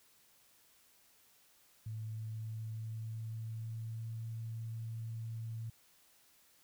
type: tone with pitch glide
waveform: sine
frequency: 110 to 113.22 Hz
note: A2 to A2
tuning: 0 to +50 cents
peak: -39 dBFS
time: 1.86-5.7 s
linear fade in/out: 5 ms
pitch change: +50 cents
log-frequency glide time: 2.1-4.19 s
effects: white hiss -67 dBFS RMS until 6.63 s